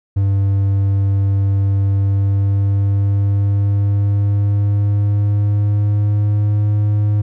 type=tone with pitch glide; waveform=triangle; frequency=98.6 to 104.22 Hz; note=G2 to G#2; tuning=+11 to +7 cents; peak=-10 dBFS; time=0.16-7.22 s; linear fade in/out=10 ms; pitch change=+96 cents; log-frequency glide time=1.94-6.65 s; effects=none